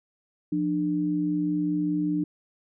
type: tone pair together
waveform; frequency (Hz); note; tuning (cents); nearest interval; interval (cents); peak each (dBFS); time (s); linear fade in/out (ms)
sine; 174.23 / 299.3; F3 / D4; -4 / +33; major sixth; 937; -29 / -24; 0.52-2.24; 5
effects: none